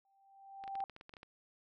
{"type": "tone with exponential growth", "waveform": "sine", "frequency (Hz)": 784, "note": "G5", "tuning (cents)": 0, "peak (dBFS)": -34, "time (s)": [0.05, 0.84], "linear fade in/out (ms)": 1, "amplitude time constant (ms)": 170}
{"type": "clicks", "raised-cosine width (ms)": 0.3, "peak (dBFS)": -35, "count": 11, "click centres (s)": [0.639, 0.678, 0.754, 0.804, 0.897, 0.964, 1.011, 1.094, 1.138, 1.168, 1.231]}
{"effects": []}